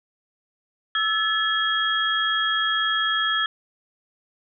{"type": "tone cluster", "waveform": "sine", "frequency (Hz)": [1319, 1722, 3280], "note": ["E6", "A6", "G#7"], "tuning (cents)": [1, -38, -22], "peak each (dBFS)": [-25, -24, -24], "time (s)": [0.95, 3.46], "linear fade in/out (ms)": 2, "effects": []}